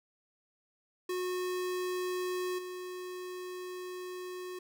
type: tone with level steps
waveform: square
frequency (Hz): 364.1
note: F#4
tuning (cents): -28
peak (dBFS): -33 / -40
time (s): 1.09-4.59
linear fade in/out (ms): 5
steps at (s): 2.58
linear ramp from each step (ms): 10
effects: none